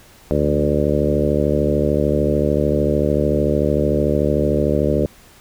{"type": "harmonic tone with a mistuned harmonic", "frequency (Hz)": 73.42, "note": "D2", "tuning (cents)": 0, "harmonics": [1, 2, 3, 4, 5, 6, 7, 8], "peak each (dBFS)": [-23, -23, -23, -23, -23, -23, -23, -23], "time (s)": [0.31, 5.06], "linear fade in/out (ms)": 0, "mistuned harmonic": 2, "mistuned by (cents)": 21, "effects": ["pink hiss -47 dBFS RMS until 5.4 s"]}